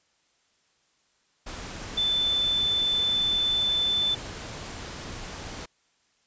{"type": "tone in noise", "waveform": "sine", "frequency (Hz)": 3520, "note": "A7", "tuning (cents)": 0, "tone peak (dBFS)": -22, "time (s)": [1.97, 4.15], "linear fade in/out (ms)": 10, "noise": "pink", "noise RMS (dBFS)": -38, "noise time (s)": [1.46, 5.66], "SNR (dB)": 13, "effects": ["white hiss -68 dBFS RMS until 6.26 s", "resampled to 16000 Hz"]}